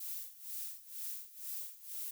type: noise with tremolo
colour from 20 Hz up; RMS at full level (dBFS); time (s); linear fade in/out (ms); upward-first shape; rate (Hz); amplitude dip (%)
violet; -41; 0-2.11; 5; sine; 2.1; 85
effects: none